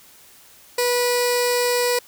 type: tone with notch filter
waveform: 15% pulse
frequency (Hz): 488.4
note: B4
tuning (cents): -19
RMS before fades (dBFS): -20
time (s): 0.78-1.99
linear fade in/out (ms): 5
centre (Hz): 1300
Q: 0.81
effects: white hiss -49 dBFS RMS until 2.07 s